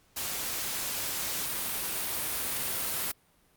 white noise with level ramp, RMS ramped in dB -34 to -31 dBFS, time 0.16-3.12 s, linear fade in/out 10 ms, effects pink hiss -65 dBFS RMS until 3.56 s + Opus 48 kbps

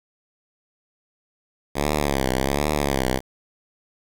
5% pulse tone with vibrato, 69.5 Hz, C#2, 5 cents sharp, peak -9 dBFS, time 1.74-3.21 s, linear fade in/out 50 ms, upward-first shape triangle, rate 1.3 Hz, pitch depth 160 cents each way, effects 7-bit

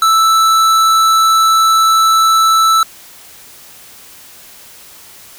sine tone with hard clipping, 1318.5 Hz, E6, in tune, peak -9 dBFS, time 0.02-2.83 s, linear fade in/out 2 ms, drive 15 dB, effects white hiss -38 dBFS RMS until 5.38 s

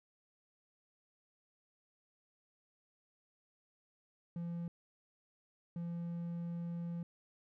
triangle tone bursts at uneven times, 170.8 Hz, F3, 38 cents flat, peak -36 dBFS, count 2, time 4.36-4.68 / 5.76-7.03 s, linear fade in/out 2 ms, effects none

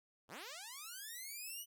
5% pulse linear sweep, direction up, 76.4 to 2997 Hz, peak -36 dBFS, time 0.28-1.66 s, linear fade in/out 50 ms, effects none

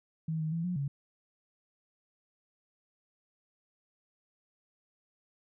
sine tone with pitch steps, 160.1 / 156.9 / 166.2 / 179.2 / 140.2 Hz, D#3 / D#3 / E3 / F3 / C#3, +50 / +15 / +15 / +45 / +20 cents, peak -30 dBFS, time 0.28-0.88 s, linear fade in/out 5 ms, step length 120 ms, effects none

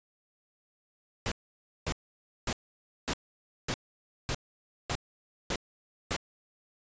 pink noise bursts, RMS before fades -31 dBFS, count 9, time 1.26-6.164 s, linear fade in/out 0 ms, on 56 ms, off 550 ms, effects resampled to 16000 Hz

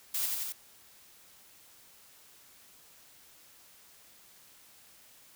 blue noise with echo, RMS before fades -32 dBFS, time 0.14-0.26 s, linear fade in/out 5 ms, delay 88 ms, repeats 3, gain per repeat -2 dB, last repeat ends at 0.524 s, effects white hiss -58 dBFS RMS until 5.35 s

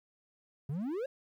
triangle exponential sweep, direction up, 130.81 to 563 Hz, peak -31 dBFS, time 0.69-1.06 s, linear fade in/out 5 ms, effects 12-bit

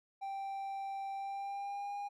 triangle tone with pitch glide, 784 to 811.2 Hz, G5 to G#5, 0 to -41 cents, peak -36 dBFS, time 0.21-2.09 s, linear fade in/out 20 ms, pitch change +59 cents, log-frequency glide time 1.15-1.95 s, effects none

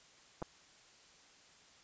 clicks, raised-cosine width 1 ms, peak -29 / -25 dBFS, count 2, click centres 0.419 / 0.425 s, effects white hiss -62 dBFS RMS until 1.83 s + resampled to 16000 Hz

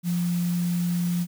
sine tone in noise, 174.61 Hz, F3, in tune, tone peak -22 dBFS, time 0.03-1.27 s, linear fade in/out 50 ms, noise white, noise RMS -40 dBFS, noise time 0.03-1.27 s, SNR +15 dB, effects none

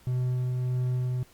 triangle tone with tremolo, 125.9 Hz, B2, 34 cents sharp, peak -22 dBFS, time 0.07-1.23 s, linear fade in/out 0 ms, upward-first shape triangle, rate 1.6 Hz, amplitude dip 25%, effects pink hiss -58 dBFS RMS until 1.33 s + Opus 48 kbps

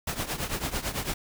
pink noise with tremolo, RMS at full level -28 dBFS, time 0.07-1.14 s, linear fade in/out 5 ms, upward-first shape triangle, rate 9 Hz, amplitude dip 85%, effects none

